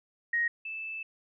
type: tone pair in turn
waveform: sine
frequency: 1876 / 2633 Hz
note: A#6 / E7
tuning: +11 / -3 cents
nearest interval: tritone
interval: 586 cents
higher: second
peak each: -25 / -35 dBFS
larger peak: first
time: 0.33-0.48 / 0.65-1.03 s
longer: second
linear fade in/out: 5 ms
effects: none